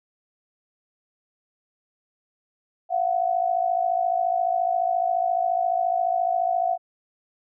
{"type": "tone pair together", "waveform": "sine", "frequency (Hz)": [685.6, 740], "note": ["F5", "F#5"], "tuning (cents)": [-32, 0], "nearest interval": "minor second", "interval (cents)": 132, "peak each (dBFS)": -23, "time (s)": [2.89, 6.78], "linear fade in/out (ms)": 50, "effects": []}